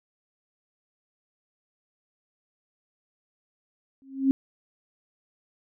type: tone with exponential growth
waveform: sine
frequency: 269.1 Hz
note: C4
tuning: 49 cents sharp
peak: -14 dBFS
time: 4.02-4.31 s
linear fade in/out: 0 ms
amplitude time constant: 62 ms
effects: none